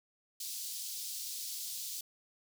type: high-pass noise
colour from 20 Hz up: pink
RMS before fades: -41 dBFS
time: 0.4-2.01 s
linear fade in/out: 5 ms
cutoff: 4100 Hz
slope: 24 dB/octave
effects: none